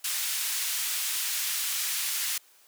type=band-pass noise; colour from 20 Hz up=white; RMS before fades=-30 dBFS; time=0.04-2.38 s; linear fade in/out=5 ms; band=1700 to 15000 Hz; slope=12 dB/octave; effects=white hiss -59 dBFS RMS until 2.67 s + high-pass 400 Hz 12 dB/octave